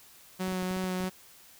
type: tone with vibrato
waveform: sawtooth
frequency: 185 Hz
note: F#3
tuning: in tune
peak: -26 dBFS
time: 0.39-1.1 s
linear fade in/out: 20 ms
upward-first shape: sine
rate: 3.1 Hz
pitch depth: 13 cents each way
type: clicks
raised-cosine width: 3 ms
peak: -31 dBFS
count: 8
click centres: 0.481 / 0.523 / 0.626 / 0.71 / 0.767 / 0.84 / 1.006 / 1.04 s
effects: white hiss -55 dBFS RMS until 1.59 s